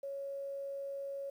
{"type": "tone with quantisation", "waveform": "sine", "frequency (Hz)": 554.4, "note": "C#5", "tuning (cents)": 0, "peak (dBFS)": -38, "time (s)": [0.03, 1.3], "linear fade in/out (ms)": 5, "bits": 11, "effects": []}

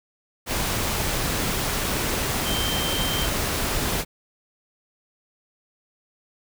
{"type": "tone in noise", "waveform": "sine", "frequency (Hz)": 3136, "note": "G7", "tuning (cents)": 0, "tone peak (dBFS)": -28, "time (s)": [2.43, 3.29], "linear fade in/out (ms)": 50, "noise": "pink", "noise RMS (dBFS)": -25, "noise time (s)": [0.46, 4.05], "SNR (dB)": -6, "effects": []}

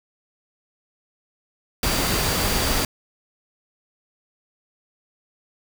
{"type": "tone in noise", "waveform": "sine", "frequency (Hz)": 4684, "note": "D8", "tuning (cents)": -5, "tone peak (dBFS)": -32, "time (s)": [1.83, 2.85], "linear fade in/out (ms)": 2, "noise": "pink", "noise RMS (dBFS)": -22, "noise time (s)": [1.83, 2.85], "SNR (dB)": -13, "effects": []}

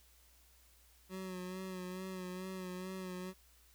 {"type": "tone with vibrato", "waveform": "25% pulse", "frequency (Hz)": 185, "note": "F#3", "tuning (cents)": 0, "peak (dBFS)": -38, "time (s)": [1.09, 3.34], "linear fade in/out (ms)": 50, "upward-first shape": "sine", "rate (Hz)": 2.3, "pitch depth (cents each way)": 35, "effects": ["added 60 Hz sine -66 dBFS peak until 3.74 s", "white hiss -67 dBFS RMS until 3.74 s"]}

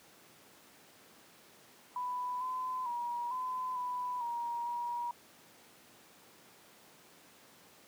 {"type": "tone with pitch steps", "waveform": "sine", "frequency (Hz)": [993, 1018, 957, 1015, 992, 946, 956], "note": ["B5", "C6", "A#5", "B5", "B5", "A#5", "A#5"], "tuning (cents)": [9, -48, 45, 47, 7, 25, 43], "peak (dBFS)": -34, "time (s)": [1.96, 5.11], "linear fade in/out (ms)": 2, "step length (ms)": 450, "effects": ["pink hiss -59 dBFS RMS until 7.87 s", "high-pass 200 Hz 12 dB/octave"]}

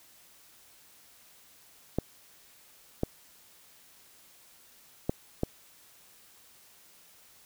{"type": "clicks", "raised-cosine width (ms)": 2, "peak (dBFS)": -13, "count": 4, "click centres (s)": [1.986, 3.034, 5.095, 5.434], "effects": ["white hiss -58 dBFS RMS until 7.45 s"]}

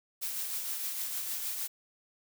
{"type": "noise with tremolo", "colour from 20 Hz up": "blue", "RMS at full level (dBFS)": -34, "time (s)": [0.21, 1.68], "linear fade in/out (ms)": 20, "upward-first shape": "triangle", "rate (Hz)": 6.5, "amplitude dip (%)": 40, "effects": []}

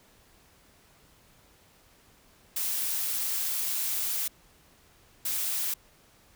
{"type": "noise bursts at uneven times", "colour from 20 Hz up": "blue", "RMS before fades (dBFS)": -30, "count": 2, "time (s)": [[2.56, 4.28], [5.25, 5.74]], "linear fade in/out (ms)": 5, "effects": ["pink hiss -60 dBFS RMS until 6.35 s"]}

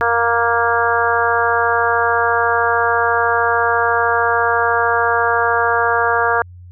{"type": "harmonic tone", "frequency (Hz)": 233.8, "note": "A#3", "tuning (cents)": 5, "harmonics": [2, 3, 4, 5, 6, 7], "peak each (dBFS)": [-20, -20, -20, -20, -20, -20], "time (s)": [0.01, 6.42], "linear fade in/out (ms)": 0, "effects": ["added 89 Hz sine -35 dBFS peak until 6.71 s"]}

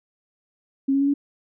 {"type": "tone with pitch steps", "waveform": "sine", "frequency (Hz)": [271.8, 275.8, 279.8, 283.8], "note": ["C#4", "C#4", "C#4", "C#4"], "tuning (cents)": [-34, -9, 16, 41], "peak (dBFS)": -17, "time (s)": [0.88, 1.14], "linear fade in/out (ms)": 10, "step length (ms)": 65, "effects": []}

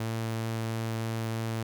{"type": "tone", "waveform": "sawtooth", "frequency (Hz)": 112.9, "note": "A2", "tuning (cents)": 45, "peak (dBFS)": -26, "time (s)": [0, 1.63], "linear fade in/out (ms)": 5, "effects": []}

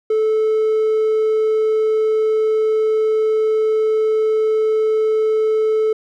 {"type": "tone", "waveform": "triangle", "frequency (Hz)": 436, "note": "A4", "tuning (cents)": -16, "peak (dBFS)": -11, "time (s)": [0.1, 5.93], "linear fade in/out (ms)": 5, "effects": ["tanh soft clip ceiling -7 dBFS"]}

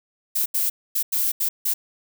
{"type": "noise bursts at uneven times", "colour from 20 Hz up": "violet", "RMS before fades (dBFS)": -22, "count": 6, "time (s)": [[0.35, 0.46], [0.54, 0.7], [0.95, 1.03], [1.12, 1.32], [1.4, 1.49], [1.65, 1.74]], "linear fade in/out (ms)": 10, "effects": []}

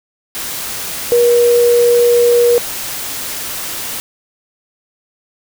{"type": "tone in noise", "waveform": "sine", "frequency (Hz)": 478.3, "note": "A#4", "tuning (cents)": 44, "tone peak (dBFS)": -7, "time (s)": [1.12, 2.58], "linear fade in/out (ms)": 0, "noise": "white", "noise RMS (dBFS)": -23, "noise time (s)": [0.35, 4], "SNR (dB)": 13, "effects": []}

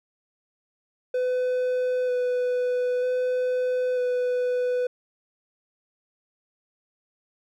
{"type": "tone with vibrato", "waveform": "triangle", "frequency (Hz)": 500, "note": "B4", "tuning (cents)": 21, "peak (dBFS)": -20, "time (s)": [1.14, 4.87], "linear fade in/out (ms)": 5, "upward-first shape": "square", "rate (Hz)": 0.53, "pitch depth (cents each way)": 11, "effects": []}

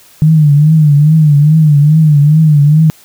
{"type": "tone with vibrato", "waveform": "sine", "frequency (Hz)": 151.3, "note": "D#3", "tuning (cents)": -48, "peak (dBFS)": -3, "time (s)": [0.22, 2.9], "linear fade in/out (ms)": 0, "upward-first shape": "triangle", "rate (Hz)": 2.4, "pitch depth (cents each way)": 110, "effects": ["white hiss -42 dBFS RMS until 3.04 s"]}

